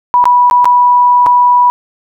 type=tone with dropouts; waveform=sine; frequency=980 Hz; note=B5; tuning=14 cents flat; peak=-4 dBFS; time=0.14-1.7 s; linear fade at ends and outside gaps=0 ms; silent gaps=0.241-0.255 / 0.499-0.511 / 0.645-0.655 / 1.262-1.267 s; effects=none